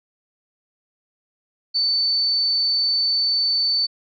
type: tone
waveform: sine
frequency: 4521 Hz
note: C#8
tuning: 33 cents sharp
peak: -17 dBFS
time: 1.74-3.87 s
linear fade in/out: 20 ms
effects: none